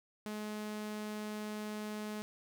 sawtooth tone, 212 Hz, G#3, 36 cents sharp, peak -35 dBFS, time 0.26-2.22 s, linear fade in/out 0 ms, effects none

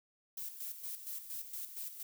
violet noise with tremolo, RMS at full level -42 dBFS, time 0.37-2.03 s, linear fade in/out 5 ms, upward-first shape square, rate 4.3 Hz, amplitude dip 60%, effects none

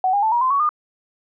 sine tone with pitch steps, 748 / 811 / 879.3 / 953.4 / 1033.7 / 1120.7 / 1215.1 Hz, F#5 / G#5 / A5 / A#5 / C6 / C#6 / D#6, +19 / -41 / -1 / +39 / -21 / +19 / -41 cents, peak -15 dBFS, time 0.04-0.691 s, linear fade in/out 2 ms, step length 93 ms, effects none

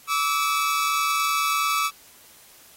sawtooth tone pair together, 1150.4 / 1300 Hz, D6 / E6, -36 / -24 cents, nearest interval major second, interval 212 cents, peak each -20 dBFS, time 0.07-1.91 s, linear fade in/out 50 ms, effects white hiss -51 dBFS RMS until 2.76 s + AAC 48 kbps

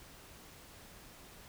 silence, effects pink hiss -55 dBFS RMS until 1.48 s

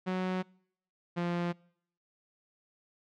sawtooth tone pair in turn, 185 / 173.61 Hz, F#3 / F3, 0 / -10 cents, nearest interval minor second, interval 110 cents, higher first, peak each -26 dBFS, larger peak neither, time 0.06-0.43 / 1.16-1.53 s, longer neither, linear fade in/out 20 ms, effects noise-tail reverb RT60 0.7 s tail -26 dB re dry + low-pass 3000 Hz 12 dB/octave

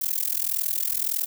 violet noise with amplitude modulation, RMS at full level -22 dBFS, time 0.01-1.26 s, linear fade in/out 10 ms, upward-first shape sine, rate 41.7 Hz, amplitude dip 95%, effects none

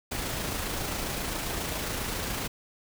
pink noise with amplitude modulation, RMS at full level -31 dBFS, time 0.11-2.48 s, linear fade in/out 10 ms, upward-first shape sine, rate 27.4 Hz, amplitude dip 30%, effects none

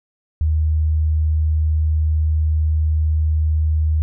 sine tone, 77.78 Hz, D#2, in tune, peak -14 dBFS, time 0.41-4.02 s, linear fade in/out 0 ms, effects none

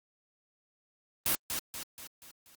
white noise with echo, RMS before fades -28 dBFS, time 1.26-1.35 s, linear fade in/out 0 ms, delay 240 ms, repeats 5, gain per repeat -6 dB, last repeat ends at 2.55 s, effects Opus 32 kbps

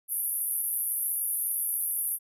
white band-pass noise, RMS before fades -30 dBFS, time 0.08-2.19 s, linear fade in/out 50 ms, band 10000 to 13000 Hz, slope 96 dB/octave, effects none

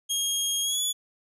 20% pulse tone with pitch glide, 3260 to 3420 Hz, G#7 to A7, -33 to -50 cents, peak -19 dBFS, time 0.09-0.93 s, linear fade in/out 20 ms, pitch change +83 cents, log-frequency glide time 0.62-0.82 s, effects none

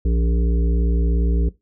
harmonic tone with a mistuned harmonic, 57.2 Hz, A#1, 32 cents flat, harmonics 1 / 3 / 5 / 7 / 8, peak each -16 / -26 / -30 / -33 / -34 dBFS, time 0.05-1.49 s, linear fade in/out 5 ms, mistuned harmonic 1, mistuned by +72 cents, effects noise-tail reverb RT60 0.2 s tail -18 dB re dry

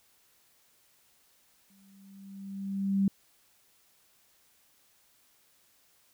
sine tone with exponential growth, 196 Hz, G3, in tune, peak -21 dBFS, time 1.7-3.08 s, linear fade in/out 2 ms, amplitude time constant 300 ms, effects white hiss -66 dBFS RMS until 6.13 s

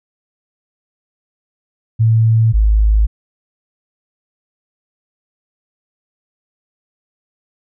sine tone pair in turn, 112.5 / 53.09 Hz, A2 / G#1, +39 / +39 cents, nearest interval octave + minor second, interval 1300 cents, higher first, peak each -8 dBFS, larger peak neither, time 1.99-2.53 / 2.53-3.07 s, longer neither, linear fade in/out 20 ms, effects none

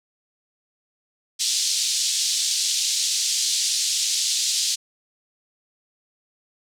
pink band-pass noise, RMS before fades -23 dBFS, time 1.39-4.76 s, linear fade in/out 20 ms, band 3800 to 8100 Hz, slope 24 dB/octave, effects none

